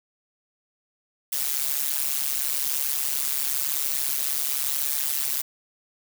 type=noise with amplitude modulation; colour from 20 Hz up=blue; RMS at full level=-22 dBFS; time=1.32-5.42 s; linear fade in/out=10 ms; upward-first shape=sine; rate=141 Hz; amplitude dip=95%; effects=none